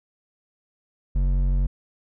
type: tone with hard clipping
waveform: triangle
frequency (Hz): 46.18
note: F#1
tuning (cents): -3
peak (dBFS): -20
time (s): 1.15-1.67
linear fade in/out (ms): 10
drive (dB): 12
effects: none